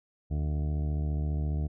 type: harmonic tone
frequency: 74.7 Hz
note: D2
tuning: 30 cents sharp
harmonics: 1 / 2 / 3 / 4 / 5 / 6 / 8 / 9 / 10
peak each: -28 / -33 / -43 / -44 / -50 / -50 / -54 / -52 / -57 dBFS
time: 0.3-1.68 s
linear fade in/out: 20 ms
effects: none